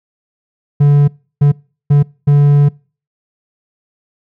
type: tone bursts at uneven times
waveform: triangle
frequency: 144.2 Hz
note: D3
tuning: 31 cents flat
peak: -3 dBFS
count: 4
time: 0.8-1.08 / 1.41-1.52 / 1.9-2.03 / 2.27-2.69 s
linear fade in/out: 10 ms
effects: noise-tail reverb RT60 0.4 s tail -26 dB re dry